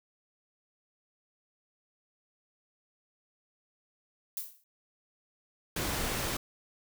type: noise with exponential decay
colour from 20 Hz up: violet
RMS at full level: -33 dBFS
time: 4.37-4.64 s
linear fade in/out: 1 ms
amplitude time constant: 58 ms
type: noise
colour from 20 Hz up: pink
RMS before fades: -33 dBFS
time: 5.76-6.37 s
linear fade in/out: 5 ms
effects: none